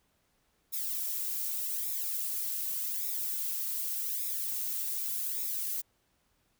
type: noise with flanger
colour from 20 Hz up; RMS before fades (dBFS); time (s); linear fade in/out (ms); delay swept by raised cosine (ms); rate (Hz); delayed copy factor
violet; -34; 0.72-5.82; 20; 0.66 to 2.76; 0.85; -0.75
effects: pink hiss -73 dBFS RMS until 6.59 s